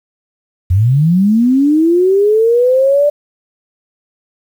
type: linear sweep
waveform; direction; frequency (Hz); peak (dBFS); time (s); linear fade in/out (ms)
sine; up; 84.4 to 592; -7; 0.7-3.1; 10
effects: 7-bit